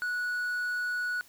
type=tone; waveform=triangle; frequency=1469 Hz; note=F#6; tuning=13 cents flat; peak=-27 dBFS; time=0.02-1.21 s; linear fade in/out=0 ms; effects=white hiss -57 dBFS RMS until 1.28 s